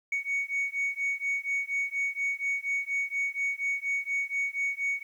sine beating tone pair, 2229 / 2233.2 Hz, C#7 / C#7, +9 / +12 cents, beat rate 4.2 Hz, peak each -29 / -29 dBFS, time 0.12-5.03 s, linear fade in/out 5 ms, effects tanh soft clip ceiling -24 dBFS + 10-bit

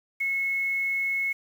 sine tone with quantisation, 2185 Hz, C#7, 26 cents flat, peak -24 dBFS, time 0.2-1.33 s, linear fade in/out 10 ms, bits 8, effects none

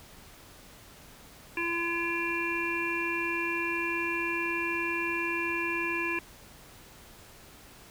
harmonic tone, 340 Hz, F4, 46 cents flat, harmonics 1 / 3 / 5 / 7 / 8, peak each -34 / -36 / -36 / -32 / -37 dBFS, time 1.57-6.19 s, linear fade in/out 2 ms, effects pink hiss -52 dBFS RMS until 7.9 s

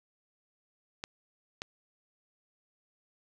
clicks, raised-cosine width 0.2 ms, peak -19 dBFS, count 2, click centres 1.039 / 1.619 s, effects none

